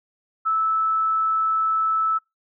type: tone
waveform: sine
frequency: 1310 Hz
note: E6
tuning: 11 cents flat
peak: -18 dBFS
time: 0.45-2.19 s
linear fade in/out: 20 ms
effects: noise-tail reverb RT60 0.2 s tail -26 dB re dry